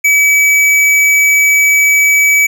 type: tone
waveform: square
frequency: 2287 Hz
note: D7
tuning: 47 cents flat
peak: -7 dBFS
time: 0.04-2.47 s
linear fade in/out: 10 ms
effects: none

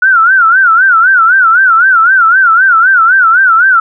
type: tone with vibrato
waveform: sine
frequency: 1437 Hz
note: F6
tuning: 49 cents sharp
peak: -3 dBFS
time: 0.02-3.8 s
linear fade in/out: 5 ms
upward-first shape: sine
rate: 3.9 Hz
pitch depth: 160 cents each way
effects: none

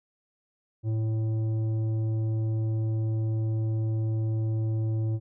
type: tone with tanh clipping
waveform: sine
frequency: 110.5 Hz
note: A2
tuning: 8 cents sharp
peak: -26 dBFS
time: 0.83-5.2 s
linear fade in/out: 50 ms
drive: 9 dB
effects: none

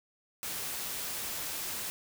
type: noise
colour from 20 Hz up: white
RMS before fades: -37 dBFS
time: 0.43-1.9 s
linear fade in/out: 0 ms
effects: none

